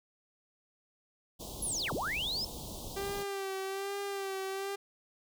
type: band-stop noise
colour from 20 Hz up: pink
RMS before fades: -43 dBFS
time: 1.39-3.24 s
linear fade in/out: 20 ms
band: 980 to 3200 Hz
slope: 48 dB/octave
type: linear two-way sweep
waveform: sine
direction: down then up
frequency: 11330 to 85.8 to 5360 Hz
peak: -32 dBFS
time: 1.62-2.45 s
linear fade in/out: 5 ms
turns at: 1.93 s
type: tone with vibrato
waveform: sawtooth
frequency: 392.2 Hz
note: G4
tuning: 1 cent sharp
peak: -31 dBFS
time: 2.96-4.76 s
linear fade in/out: 10 ms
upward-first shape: sine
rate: 1.2 Hz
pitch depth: 39 cents each way
effects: none